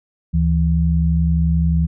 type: tone pair together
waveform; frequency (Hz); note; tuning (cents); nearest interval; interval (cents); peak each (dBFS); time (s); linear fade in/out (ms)
sine; 73.41 / 164.81; D2 / E3; 0 / 0; octave + major second; 1400; -16; 0.33-1.87; 20
effects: none

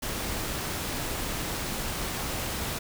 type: noise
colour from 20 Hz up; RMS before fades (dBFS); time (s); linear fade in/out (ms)
pink; -32; 0.02-2.79; 10
effects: none

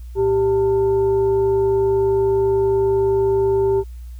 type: tone with frequency modulation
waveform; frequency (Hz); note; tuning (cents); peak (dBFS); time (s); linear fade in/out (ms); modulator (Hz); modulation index
sine; 392; G4; 0; -14; 0.15-3.84; 50; 503; 0.39
effects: added 60 Hz sine -31 dBFS peak until 4.19 s + white hiss -57 dBFS RMS until 4.19 s

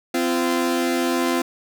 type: tone pair together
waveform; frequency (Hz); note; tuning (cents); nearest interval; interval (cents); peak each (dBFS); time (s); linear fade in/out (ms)
sawtooth; 258.1 / 343.7; C4 / F4; -23 / -28; perfect fourth; 495; -18; 0.14-1.42; 5
effects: none

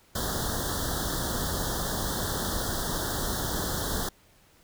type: band-stop noise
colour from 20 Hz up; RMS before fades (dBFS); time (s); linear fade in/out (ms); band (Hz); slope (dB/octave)
pink; -30; 0.15-4.09; 5; 1800 to 3200; 96
effects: pink hiss -60 dBFS RMS until 4.63 s

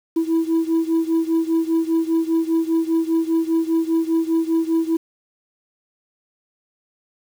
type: beating tone pair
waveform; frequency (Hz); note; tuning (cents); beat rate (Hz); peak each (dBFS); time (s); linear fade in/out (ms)
sine; 325.9 / 330.9; E4 / E4; -20 / +7; 5; -17 / -19; 0.16-4.97; 10
effects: tanh soft clip ceiling -13 dBFS + 7-bit

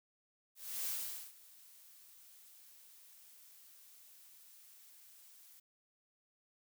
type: noise with ADSR envelope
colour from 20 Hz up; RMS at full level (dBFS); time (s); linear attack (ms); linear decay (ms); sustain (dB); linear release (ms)
blue; -38; 0.55-5.6; 310; 460; -22; 8
effects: none

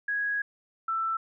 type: tone pair in turn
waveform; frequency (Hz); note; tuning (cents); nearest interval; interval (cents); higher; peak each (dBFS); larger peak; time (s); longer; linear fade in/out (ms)
sine; 1659 / 1330.5; G#6 / E6; -2 / +16; major third; 382; first; -26; neither; 0.08-0.42 / 0.88-1.17; first; 5
effects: none

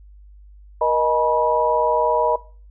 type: tone cluster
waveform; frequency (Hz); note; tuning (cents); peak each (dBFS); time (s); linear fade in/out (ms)
sine; 474.8 / 621 / 851 / 971; A#4 / D#5 / G#5 / B5; +32 / -3 / +42 / -30; -22 / -20 / -27 / -19; 0.81-2.36; 5
effects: noise-tail reverb RT60 0.4 s tail -20 dB re dry + added 50 Hz sine -42 dBFS peak until 2.7 s

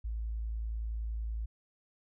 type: tone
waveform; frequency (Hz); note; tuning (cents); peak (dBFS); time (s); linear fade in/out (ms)
sine; 55.3; A1; +9; -33; 0.04-1.46; 10
effects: none

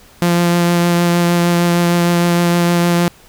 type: tone with vibrato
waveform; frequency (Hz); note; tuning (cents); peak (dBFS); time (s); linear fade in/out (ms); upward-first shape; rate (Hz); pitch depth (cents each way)
sawtooth; 173; F3; -16; -7; 0.22-3.08; 0; triangle; 6.5; 14
effects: pink hiss -45 dBFS RMS until 3.28 s

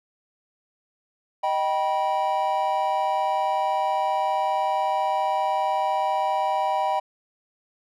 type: chord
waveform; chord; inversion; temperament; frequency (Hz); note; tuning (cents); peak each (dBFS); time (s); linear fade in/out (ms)
triangle; Eb augmented; none; just; 622.3 / 777.8 / 972.3; Eb5 / G5 / B5; 0 / -14 / -27; -26 / -22 / -24; 1.43-7; 10
effects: none

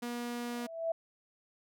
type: tone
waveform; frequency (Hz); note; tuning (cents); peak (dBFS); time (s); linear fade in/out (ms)
sawtooth; 240; B3; -49; -32; 0.02-0.67; 10
type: tone with exponential growth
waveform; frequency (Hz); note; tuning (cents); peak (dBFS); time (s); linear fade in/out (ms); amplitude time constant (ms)
sine; 659.3; E5; 0; -27; 0.41-0.92; 5; 110
effects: none

